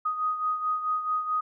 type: beating tone pair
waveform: sine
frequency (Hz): 1247 / 1251.6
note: D#6 / D#6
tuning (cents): +3 / +10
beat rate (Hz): 4.6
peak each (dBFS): -26 / -33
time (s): 0.05-1.41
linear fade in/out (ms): 10
effects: none